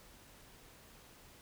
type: silence
effects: pink hiss -59 dBFS RMS until 1.41 s